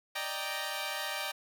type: chord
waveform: 10% pulse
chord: Eb major seventh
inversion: third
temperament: equal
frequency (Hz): 587.3 / 622.3 / 784 / 932.3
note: D5 / Eb5 / G5 / Bb5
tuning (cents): 0 / 0 / 0 / 0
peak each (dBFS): -32 / -33 / -30 / -32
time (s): 0.15-1.32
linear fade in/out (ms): 10
effects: none